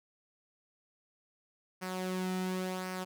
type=tone with flanger; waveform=sawtooth; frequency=185 Hz; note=F#3; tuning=in tune; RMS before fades=-36 dBFS; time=1.81-3.05 s; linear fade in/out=20 ms; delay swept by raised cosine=0.27 to 1.87 ms; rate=0.92 Hz; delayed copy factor=-0.5; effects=none